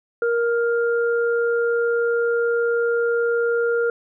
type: tone pair together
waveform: sine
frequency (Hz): 469.3 / 1404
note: A#4 / F6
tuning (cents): +12 / +9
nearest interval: octave + perfect fifth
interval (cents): 1897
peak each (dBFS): -18 / -25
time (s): 0.22-3.9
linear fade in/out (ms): 2
effects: none